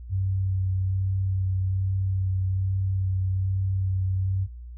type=tone with vibrato; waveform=sine; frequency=94.9 Hz; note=F#2; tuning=44 cents sharp; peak=-22 dBFS; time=0.09-4.48 s; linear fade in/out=50 ms; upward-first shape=sine; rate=1.2 Hz; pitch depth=15 cents each way; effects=added 60 Hz sine -37 dBFS peak until 4.77 s